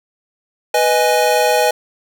square chord, G# minor, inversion first, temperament equal, 493.9 / 622.3 / 830.6 Hz, B4 / D#5 / G#5, 0 / 0 / 0 cents, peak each -17 dBFS, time 0.74-1.71 s, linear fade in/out 5 ms, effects none

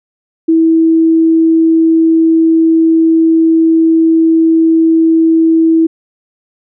sine tone, 325.3 Hz, E4, 23 cents flat, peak -5 dBFS, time 0.48-5.87 s, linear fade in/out 10 ms, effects none

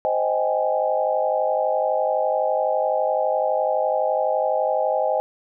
sine chord, Ab major seventh, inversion first, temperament just, 519.1 / 623 / 778.7 / 830.6 Hz, C5 / Eb5 / G5 / Ab5, -14 / +2 / -12 / 0 cents, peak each -24 / -22 / -26 / -26 dBFS, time 0.05-5.2 s, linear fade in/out 0 ms, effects none

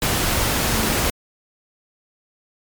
sine tone in noise, 220 Hz, A3, in tune, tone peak -26 dBFS, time 0.72-0.95 s, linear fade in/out 2 ms, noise pink, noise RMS -20 dBFS, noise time 0.02-1.1 s, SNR -9 dB, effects MP3 96 kbps

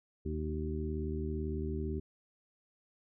harmonic tone with a mistuned harmonic, 78 Hz, D#2, 5 cents sharp, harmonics 1 / 2 / 3 / 4 / 5, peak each -36 / -42 / -41 / -44 / -40 dBFS, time 0.25-2 s, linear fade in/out 10 ms, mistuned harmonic 5, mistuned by -26 cents, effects none

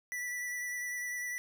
square tone with vibrato, 1964 Hz, B6, 10 cents flat, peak -36 dBFS, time 0.12-1.38 s, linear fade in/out 0 ms, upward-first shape sine, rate 10 Hz, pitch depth 16 cents each way, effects none

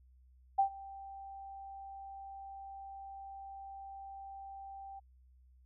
sine tone with ADSR envelope, 784 Hz, G5, in tune, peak -23 dBFS, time 0.58-5 s, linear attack 13 ms, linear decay 96 ms, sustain -22 dB, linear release 15 ms, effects added 63 Hz sine -60 dBFS peak until 5.65 s

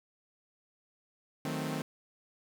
sawtooth chord, D# diminished seventh, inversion none, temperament equal with one note detuned, 155.56 / 184.25 / 220 / 261.6 Hz, D#3 / F#3 / A3 / C4, 0 / -7 / 0 / 0 cents, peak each -33 / -39 / -36 / -34 dBFS, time 1.45-1.82 s, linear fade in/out 2 ms, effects none

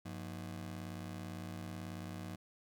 30% pulse ring-modulated tone, 137.1 Hz, C#3, 19 cents flat, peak -37 dBFS, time 0.05-2.36 s, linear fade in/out 10 ms, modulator 39.5 Hz, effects none

